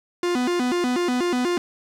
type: tone with vibrato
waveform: 45% pulse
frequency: 295.9 Hz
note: D4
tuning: 13 cents sharp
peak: -20 dBFS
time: 0.23-1.58 s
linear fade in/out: 2 ms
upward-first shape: square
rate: 4.1 Hz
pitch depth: 300 cents each way
effects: low-pass 8000 Hz 12 dB/octave + 8-bit